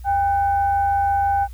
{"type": "tone with frequency modulation", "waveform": "sine", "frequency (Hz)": 798, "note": "G5", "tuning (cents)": 31, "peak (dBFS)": -16, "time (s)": [0.04, 1.48], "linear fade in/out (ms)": 50, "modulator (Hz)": 712, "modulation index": 0.34, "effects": ["added 60 Hz sine -33 dBFS peak until 1.53 s", "white hiss -55 dBFS RMS until 1.53 s"]}